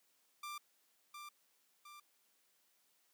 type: tone with echo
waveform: sawtooth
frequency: 1184 Hz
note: D6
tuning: 14 cents sharp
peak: -40 dBFS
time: 0.43-0.58 s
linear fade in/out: 5 ms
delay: 710 ms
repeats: 2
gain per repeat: -5 dB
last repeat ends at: 2 s
effects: white hiss -75 dBFS RMS until 3.13 s + high-pass 200 Hz 12 dB/octave